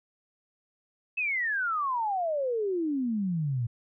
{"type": "exponential sweep", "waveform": "sine", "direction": "down", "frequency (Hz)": [2637, 113], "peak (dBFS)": -26, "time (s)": [1.17, 3.67], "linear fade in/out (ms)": 10, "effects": []}